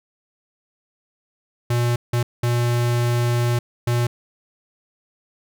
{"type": "tone bursts at uneven times", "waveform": "square", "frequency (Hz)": 120.1, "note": "B2", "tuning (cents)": -48, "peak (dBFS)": -18, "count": 4, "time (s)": [[1.7, 1.96], [2.13, 2.23], [2.43, 3.59], [3.87, 4.07]], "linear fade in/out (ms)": 5, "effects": []}